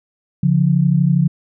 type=tone pair together; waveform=sine; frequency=142.14 / 174.6 Hz; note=C#3 / F3; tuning=+44 / 0 cents; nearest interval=major third; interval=356 cents; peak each=-14 dBFS; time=0.43-1.28 s; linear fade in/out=5 ms; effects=none